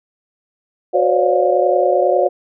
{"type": "tone cluster", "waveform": "sine", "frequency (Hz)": [367, 514, 556, 586, 709], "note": ["F#4", "C5", "C#5", "D5", "F5"], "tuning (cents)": [-14, -31, 5, -4, 26], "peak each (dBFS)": -18, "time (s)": [0.93, 2.29], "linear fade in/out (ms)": 20, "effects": []}